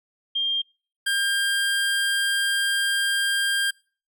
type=tone pair in turn; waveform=sine / 25% pulse; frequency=3200 / 1600 Hz; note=G7 / G6; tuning=+35 / +35 cents; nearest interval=octave; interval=1200 cents; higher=first; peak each=-21 / -17 dBFS; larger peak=second; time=0.35-0.62 / 1.06-3.71 s; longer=second; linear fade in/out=10 ms; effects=noise-tail reverb RT60 0.4 s tail -25 dB re dry